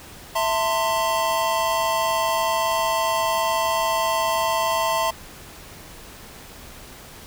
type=chord; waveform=square; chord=A minor; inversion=second; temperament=equal with one note detuned; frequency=659.3 / 899.5 / 1046.5 Hz; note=E5 / A5 / C6; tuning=0 / +38 / 0 cents; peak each=-25 dBFS; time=0.35-5.11 s; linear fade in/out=10 ms; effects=pink hiss -42 dBFS RMS until 7.26 s